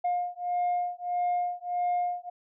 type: beating tone pair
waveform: sine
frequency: 710 / 711.6 Hz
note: F5 / F5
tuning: +28 / +32 cents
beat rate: 1.6 Hz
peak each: -28 dBFS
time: 0.04-2.3 s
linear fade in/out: 10 ms
effects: tanh soft clip ceiling -22 dBFS

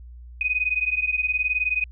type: beating tone pair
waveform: sine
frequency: 2489 / 2508 Hz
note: D#7 / D#7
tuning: 0 / +13 cents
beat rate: 19 Hz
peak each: -24 dBFS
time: 0.41-1.84 s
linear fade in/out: 2 ms
effects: added 60 Hz sine -39 dBFS peak until 1.91 s

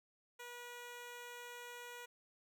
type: tone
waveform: 10% pulse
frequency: 483.6 Hz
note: B4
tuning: 36 cents flat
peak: -40 dBFS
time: 0.39-2.06 s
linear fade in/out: 10 ms
effects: none

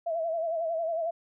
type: tone with vibrato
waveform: sine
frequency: 659.3 Hz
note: E5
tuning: in tune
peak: -27 dBFS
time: 0.06-1.11 s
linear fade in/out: 10 ms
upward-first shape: sine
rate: 11 Hz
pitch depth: 66 cents each way
effects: none

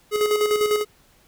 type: tone with tremolo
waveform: square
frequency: 421 Hz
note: G#4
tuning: 24 cents sharp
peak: -17 dBFS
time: 0.11-0.85 s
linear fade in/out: 50 ms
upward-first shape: square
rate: 10 Hz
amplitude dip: 50%
effects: pink hiss -57 dBFS RMS until 1.27 s

